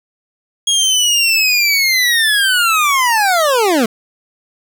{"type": "linear sweep", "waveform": "25% pulse", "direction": "down", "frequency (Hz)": [3297, 210], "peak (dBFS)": -7, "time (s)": [0.67, 3.86], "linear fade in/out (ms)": 5, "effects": []}